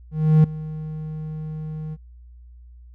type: tone with ADSR envelope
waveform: triangle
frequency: 155.56 Hz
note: D#3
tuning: in tune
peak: -7 dBFS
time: 0.11-1.97 s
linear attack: 330 ms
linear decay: 4 ms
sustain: -19 dB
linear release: 39 ms
effects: added 60 Hz sine -42 dBFS peak until 2.94 s